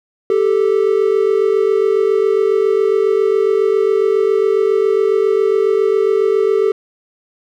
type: tone pair together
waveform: triangle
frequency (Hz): 392 / 439.3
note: G4 / A4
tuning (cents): 0 / -3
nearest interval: major second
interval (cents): 197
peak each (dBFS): -12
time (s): 0.3-6.72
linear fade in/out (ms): 2
effects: none